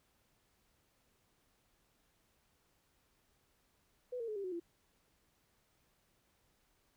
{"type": "tone with pitch steps", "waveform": "sine", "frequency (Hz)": [497, 461, 427.7, 396.8, 368.1, 341.4], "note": ["B4", "A#4", "A4", "G4", "F#4", "F4"], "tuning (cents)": [11, -19, -49, 21, -9, -39], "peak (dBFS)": -38, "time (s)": [4.12, 4.6], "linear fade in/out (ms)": 10, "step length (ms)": 80, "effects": ["pink hiss -75 dBFS RMS until 6.96 s"]}